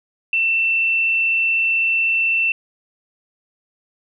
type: tone with frequency modulation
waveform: sine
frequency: 2682 Hz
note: E7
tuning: 29 cents sharp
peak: -15 dBFS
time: 0.33-2.52 s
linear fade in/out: 2 ms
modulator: 76 Hz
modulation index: 0.26
effects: none